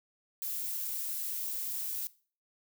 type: noise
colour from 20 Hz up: violet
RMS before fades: -36 dBFS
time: 0.42-2.07 s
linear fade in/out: 0 ms
effects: noise-tail reverb RT60 0.4 s tail -19 dB re dry